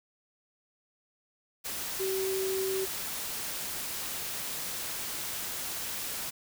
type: tone in noise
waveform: sine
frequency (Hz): 382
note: G4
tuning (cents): -45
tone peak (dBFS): -29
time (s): 1.99-2.86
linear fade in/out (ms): 20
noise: white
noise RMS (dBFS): -36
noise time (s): 1.64-6.31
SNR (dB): +4
effects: none